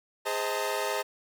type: tone cluster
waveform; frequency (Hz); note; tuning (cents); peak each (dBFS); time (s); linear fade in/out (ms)
sawtooth; 412.9 / 519 / 631 / 902; G#4 / C5 / D#5 / A5; -10 / -14 / +24 / +43; -30; 0.25-1.03; 20
effects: none